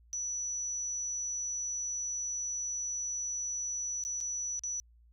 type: tone with dropouts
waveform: sine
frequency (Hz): 5920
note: F#8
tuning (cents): 0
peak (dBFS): -33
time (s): 0.13-4.8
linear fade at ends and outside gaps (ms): 0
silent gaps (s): 4.038-4.05 / 4.204-4.21 / 4.593-4.636
effects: added 58 Hz sine -58 dBFS peak until 5.12 s